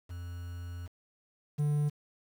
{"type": "tone pair in turn", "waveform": "triangle", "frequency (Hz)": [87.31, 147.56], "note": ["F2", "D3"], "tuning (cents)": [0, 9], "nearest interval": "major sixth", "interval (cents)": 909, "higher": "second", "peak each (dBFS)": [-36, -24], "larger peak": "second", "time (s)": [[0.09, 0.88], [1.58, 1.9]], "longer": "first", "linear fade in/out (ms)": 20, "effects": ["9-bit"]}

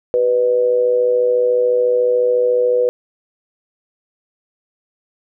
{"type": "tone with amplitude modulation", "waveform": "sine", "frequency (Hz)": 493.9, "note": "B4", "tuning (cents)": 0, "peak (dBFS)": -9, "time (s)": [0.14, 2.89], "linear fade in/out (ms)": 0, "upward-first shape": "sine", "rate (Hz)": 114, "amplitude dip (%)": 60, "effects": []}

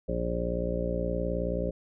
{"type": "harmonic tone", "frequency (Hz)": 59, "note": "A#1", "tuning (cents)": 22, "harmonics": [1, 2, 3, 4, 5, 6, 7, 9, 10], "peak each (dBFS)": [-33, -41, -34, -42, -39, -43, -36, -33, -37], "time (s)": [0.08, 1.71], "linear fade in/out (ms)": 10, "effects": []}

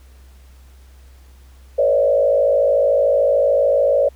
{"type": "tone with frequency modulation", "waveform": "sine", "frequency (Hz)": 560, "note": "C#5", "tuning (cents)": 18, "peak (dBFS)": -12, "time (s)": [1.78, 4.09], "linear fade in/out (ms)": 10, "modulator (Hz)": 53.5, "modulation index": 1.2, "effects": ["added 65 Hz sine -42 dBFS peak until 4.15 s", "pink hiss -55 dBFS RMS until 4.15 s"]}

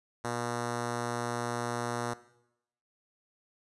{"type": "tone with notch filter", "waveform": "5% pulse", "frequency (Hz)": 120, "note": "B2", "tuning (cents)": -49, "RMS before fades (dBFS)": -34, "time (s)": [0.24, 2.14], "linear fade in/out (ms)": 10, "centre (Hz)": 3200, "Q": 1.8, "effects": ["noise-tail reverb RT60 0.8 s tail -17 dB re dry", "resampled to 24000 Hz"]}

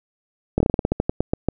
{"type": "slowing click train", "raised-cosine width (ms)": 2, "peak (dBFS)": -5, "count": 14, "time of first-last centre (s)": [0.58, 1.486], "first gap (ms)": 23, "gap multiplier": 1.17, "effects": []}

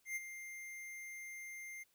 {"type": "tone with ADSR envelope", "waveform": "square", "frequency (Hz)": 2100, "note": "C7", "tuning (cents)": 6, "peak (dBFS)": -37, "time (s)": [0.05, 1.84], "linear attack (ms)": 110, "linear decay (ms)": 27, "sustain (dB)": -10, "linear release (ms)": 18, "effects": ["white hiss -75 dBFS RMS until 1.94 s"]}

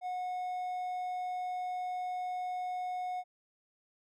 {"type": "tone", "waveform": "triangle", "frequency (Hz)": 729, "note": "F#5", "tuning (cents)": -26, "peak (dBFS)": -32, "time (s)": [0.01, 3.24], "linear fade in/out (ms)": 50, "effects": []}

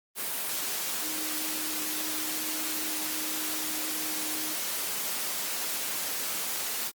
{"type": "tone in noise", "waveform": "sine", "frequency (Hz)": 311.1, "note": "D#4", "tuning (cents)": 0, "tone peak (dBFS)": -40, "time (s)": [1, 4.56], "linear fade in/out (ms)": 50, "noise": "white", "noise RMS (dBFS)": -32, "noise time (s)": [0.15, 6.92], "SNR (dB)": -11, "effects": ["high-pass 200 Hz 12 dB/octave", "Opus 32 kbps"]}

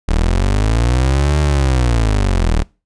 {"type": "linear two-way sweep", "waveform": "30% pulse", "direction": "up then down", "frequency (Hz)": [36.35, 75.3, 36.35], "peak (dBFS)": -9, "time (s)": [0.08, 2.63], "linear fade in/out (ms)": 10, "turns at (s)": 1.39, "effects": ["noise-tail reverb RT60 0.3 s tail -24 dB re dry", "resampled to 22050 Hz"]}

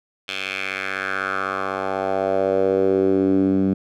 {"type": "tone with band-pass filter sweep", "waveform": "10% pulse", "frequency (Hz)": 96, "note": "G2", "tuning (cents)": -36, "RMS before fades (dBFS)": -21, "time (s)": [0.28, 3.74], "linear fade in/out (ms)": 10, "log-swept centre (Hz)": [3000, 220], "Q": 3, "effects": []}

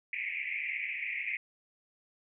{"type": "band-pass noise", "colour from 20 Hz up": "white", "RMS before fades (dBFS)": -36, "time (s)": [0.13, 1.37], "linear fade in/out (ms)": 2, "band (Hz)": [2000, 2500], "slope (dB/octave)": 96, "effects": []}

